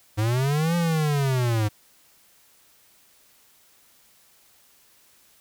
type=linear two-way sweep; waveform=square; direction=up then down; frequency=103.2 to 173.6 to 103.2 Hz; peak=-21 dBFS; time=0.17-1.69 s; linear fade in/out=20 ms; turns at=0.76 s; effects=white hiss -58 dBFS RMS until 5.4 s